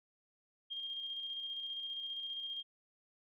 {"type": "tone with tremolo", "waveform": "sine", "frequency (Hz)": 3216, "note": "G7", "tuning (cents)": 44, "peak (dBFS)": -38, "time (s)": [0.7, 2.63], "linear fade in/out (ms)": 20, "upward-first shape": "square", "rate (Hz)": 15, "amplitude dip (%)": 30, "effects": []}